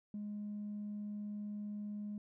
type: tone with tanh clipping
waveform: triangle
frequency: 207.7 Hz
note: G#3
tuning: in tune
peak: -40 dBFS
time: 0.14-2.18 s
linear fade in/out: 2 ms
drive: 5 dB
effects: none